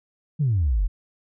sine exponential sweep, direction down, 160 to 39.83 Hz, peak -17 dBFS, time 0.39-0.88 s, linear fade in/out 20 ms, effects tanh soft clip ceiling -14 dBFS

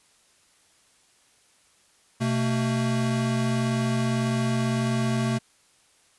square tone pair together, 126.33 / 224.4 Hz, B2 / A3, +40 / +34 cents, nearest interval minor seventh, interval 994 cents, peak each -26 dBFS, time 2.2-5.39 s, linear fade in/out 20 ms, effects white hiss -61 dBFS RMS until 6.18 s + resampled to 24000 Hz

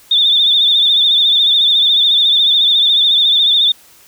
sine tone with vibrato, 3577 Hz, A7, 28 cents sharp, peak -8 dBFS, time 0.11-3.72 s, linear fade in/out 5 ms, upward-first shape triangle, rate 14 Hz, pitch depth 80 cents each way, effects white hiss -45 dBFS RMS until 4.07 s

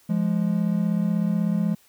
triangle tone pair together, 172.4 / 208.6 Hz, F3 / G#3, -22 / +8 cents, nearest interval minor third, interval 330 cents, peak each -21 dBFS, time 0.09-1.75 s, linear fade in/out 10 ms, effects white hiss -58 dBFS RMS until 1.88 s

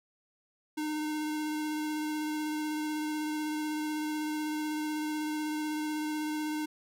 square tone with vibrato, 305.4 Hz, D#4, 32 cents flat, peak -32 dBFS, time 0.77-6.66 s, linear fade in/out 10 ms, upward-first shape sine, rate 16 Hz, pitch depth 12 cents each way, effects none

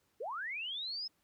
sine linear sweep, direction up, 391.8 to 5230 Hz, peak -37 dBFS, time 0.2-1.08 s, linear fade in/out 10 ms, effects pink hiss -75 dBFS RMS until 1.23 s + high-pass 80 Hz 12 dB/octave

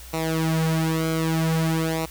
sawtooth tone with flanger, 161.3 Hz, E3, 37 cents flat, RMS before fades -23 dBFS, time 0.13-2.06 s, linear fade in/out 10 ms, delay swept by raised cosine 0.61 to 5.11 ms, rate 0.52 Hz, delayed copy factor -0.8, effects added 60 Hz sine -41 dBFS peak until 2.1 s + white hiss -44 dBFS RMS until 2.1 s

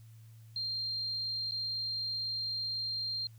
sine tone with dropouts, 4186 Hz, C8, in tune, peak -33 dBFS, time 0.56-3.27 s, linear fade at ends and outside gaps 2 ms, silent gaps 1.511-1.519 s, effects added 112 Hz sine -51 dBFS peak until 3.38 s + white hiss -68 dBFS RMS until 3.38 s

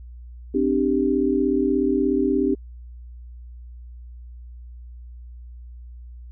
sine chord, C suspended second, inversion none, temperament equal with one note detuned, 261.6 / 298.3 / 392 Hz, C4 / D4 / G4, 0 / +27 / 0 cents, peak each -22 dBFS, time 0.54-2.55 s, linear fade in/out 10 ms, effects added 60 Hz sine -37 dBFS peak until 6.31 s

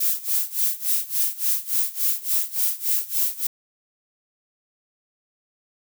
violet noise with tremolo, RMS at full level -20 dBFS, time 0-3.47 s, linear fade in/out 5 ms, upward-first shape sine, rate 3.5 Hz, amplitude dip 90%, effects none

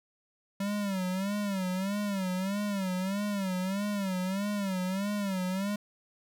square tone with vibrato, 194.5 Hz, G3, 13 cents flat, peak -30 dBFS, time 0.6-5.76 s, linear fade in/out 5 ms, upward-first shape sine, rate 1.6 Hz, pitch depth 110 cents each way, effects none

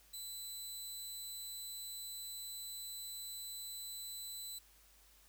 15% pulse tone, 4000 Hz, B7, 21 cents sharp, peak -37 dBFS, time 0.13-4.59 s, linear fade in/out 10 ms, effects added 50 Hz sine -68 dBFS peak until 5.28 s + white hiss -66 dBFS RMS until 5.28 s

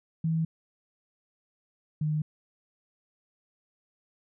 sine tone pair in turn, 161.9 / 152.81 Hz, E3 / D#3, -31 / -31 cents, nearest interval minor second, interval 100 cents, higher first, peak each -24 / -25 dBFS, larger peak first, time 0.24-0.45 / 2.01-2.22 s, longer neither, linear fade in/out 5 ms, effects none

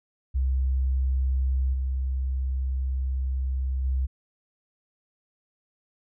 sine tone with level steps, 65.41 Hz, C2, in tune, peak -21 / -24 / -22 dBFS, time 0.34-4.07 s, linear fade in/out 20 ms, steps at 1.73 / 3.84 s, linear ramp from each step 10 ms, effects none

